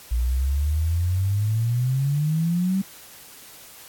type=exponential sweep; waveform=sine; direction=up; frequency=57.6 to 196 Hz; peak=-19 dBFS; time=0.11-2.82 s; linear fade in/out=10 ms; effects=white hiss -45 dBFS RMS until 3.88 s + AAC 64 kbps